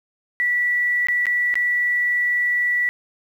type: tone with dropouts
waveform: sine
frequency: 1954 Hz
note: B6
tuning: 19 cents flat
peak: -17 dBFS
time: 0.4-2.89 s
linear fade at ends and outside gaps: 0 ms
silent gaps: 1.07-1.085 / 1.256-1.267 / 1.541-1.555 s
effects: 8-bit